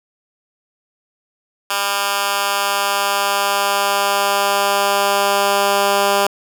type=tone with high-pass filter sweep; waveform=10% pulse; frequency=200 Hz; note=G3; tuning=35 cents sharp; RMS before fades=-17 dBFS; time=1.7-6.27 s; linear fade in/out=2 ms; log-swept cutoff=1200 to 450 Hz; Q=0.77; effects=7-bit